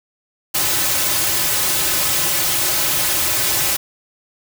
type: noise with comb filter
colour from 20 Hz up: white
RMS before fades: -18 dBFS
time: 0.54-3.77 s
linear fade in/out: 10 ms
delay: 4.3 ms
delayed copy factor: -0.9
effects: none